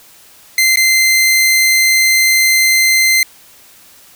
sawtooth tone with dropouts, 2077 Hz, C7, 13 cents flat, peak -5 dBFS, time 0.58-3.23 s, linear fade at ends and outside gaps 2 ms, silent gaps 0.759-0.771 s, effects white hiss -43 dBFS RMS until 4.15 s

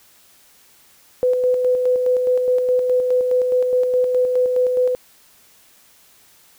sine tone with tremolo, 502 Hz, B4, 28 cents sharp, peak -13 dBFS, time 1.23-4.95 s, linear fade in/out 0 ms, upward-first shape square, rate 4.8 Hz, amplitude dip 35%, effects white hiss -52 dBFS RMS until 6.58 s

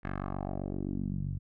10% pulse tone with low-pass filter sweep, 47.77 Hz, G1, 44 cents flat, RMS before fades -35 dBFS, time 0.03-1.39 s, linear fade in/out 20 ms, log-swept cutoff 1900 to 110 Hz, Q 2.3, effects none

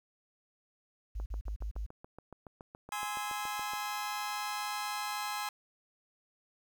sine tone bursts, 52.4 Hz, G#1, 16 cents sharp, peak -34 dBFS, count 5, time 1.15-1.864 s, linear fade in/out 10 ms, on 110 ms, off 41 ms
click train, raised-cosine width 1 ms, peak -33 dBFS, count 19, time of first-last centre 1.2-3.735 s, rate 7.1 Hz
sawtooth chord, Ab augmented, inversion none, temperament just, 830.6 / 1038.3 / 1297.8 Hz, Ab5 / C6 / E6, 0 / -14 / -27 cents, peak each -34 / -36 / -38 dBFS, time 2.92-5.49 s, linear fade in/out 2 ms
effects 11-bit

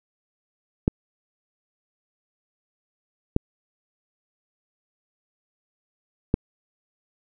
clicks, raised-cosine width 3 ms, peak -5 dBFS, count 3, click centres 0.879 / 3.364 / 6.341 s, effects none

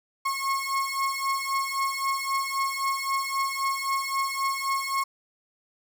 35% pulse beating tone pair, 1086 / 1089.8 Hz, C#6 / C#6, -36 / -30 cents, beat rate 3.8 Hz, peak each -27 dBFS, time 0.25-5.04 s, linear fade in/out 10 ms, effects none

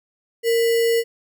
sine tone with sample-and-hold, 461.9 Hz, A#4, 16 cents flat, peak -15 dBFS, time 0.43-1.04 s, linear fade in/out 50 ms, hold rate 2450 Hz, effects none

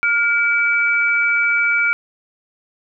sine tone pair together, 1414.2 / 2300 Hz, F6 / D7, +21 / -37 cents, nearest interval minor sixth, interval 842 cents, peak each -17 / -16 dBFS, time 0.03-1.93 s, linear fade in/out 0 ms, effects none

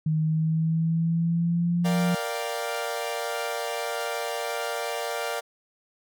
sine tone with pitch glide, 156.5 to 175.67 Hz, D#3 to F3, +10 to +10 cents, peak -21 dBFS, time 0.06-2.15 s, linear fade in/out 5 ms, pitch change +200 cents, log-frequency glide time 0.19-2 s
sawtooth chord, G minor seventh, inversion first, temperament equal, 466.2 / 587.3 / 698.5 / 784 Hz, Bb4 / D5 / F5 / G5, 0 / 0 / 0 / 0 cents, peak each -29 / -29 / -30 / -33 dBFS, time 1.84-5.41 s, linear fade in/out 20 ms
effects none

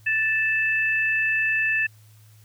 sine tone pair together, 1760 / 2630 Hz, A6 / E7, 0 / -5 cents, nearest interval perfect fifth, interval 695 cents, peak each -22 / -23 dBFS, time 0.06-1.87 s, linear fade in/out 10 ms, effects added 107 Hz sine -49 dBFS peak until 2.44 s + white hiss -59 dBFS RMS until 2.44 s

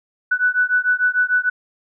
sine beating tone pair, 1484 / 1490.7 Hz, F#6 / F#6, +5 / +12 cents, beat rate 6.7 Hz, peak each -18 dBFS, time 0.31-1.5 s, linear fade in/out 10 ms, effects none

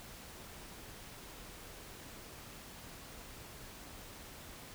silence, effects pink hiss -51 dBFS RMS until 4.74 s

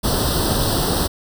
pink noise with comb filter, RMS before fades -19 dBFS, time 0.03-1.08 s, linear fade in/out 20 ms, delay 0.22 ms, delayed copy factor +0.9, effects none

